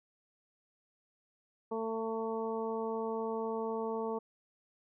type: harmonic tone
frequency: 224 Hz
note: A3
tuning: 31 cents sharp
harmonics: 1 / 2 / 3 / 4 / 5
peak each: -40 / -35 / -44 / -41 / -45 dBFS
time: 1.71-4.19 s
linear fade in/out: 10 ms
effects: none